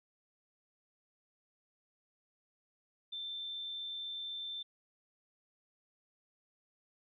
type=tone; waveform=sine; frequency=3556 Hz; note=A7; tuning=18 cents sharp; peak=-39 dBFS; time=3.12-4.63 s; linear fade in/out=10 ms; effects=none